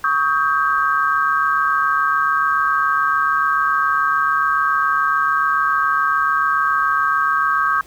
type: tone cluster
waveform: sine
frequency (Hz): 1119 / 1266 / 1582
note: C#6 / D#6 / G6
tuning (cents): +16 / +30 / +15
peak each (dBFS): -19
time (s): 0.04-7.81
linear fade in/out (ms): 2
effects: pink hiss -47 dBFS RMS until 7.86 s